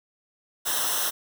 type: noise with comb filter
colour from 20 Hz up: white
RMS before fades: -26 dBFS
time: 0.65-1.11 s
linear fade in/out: 20 ms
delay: 0.43 ms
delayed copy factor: -0.85
effects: none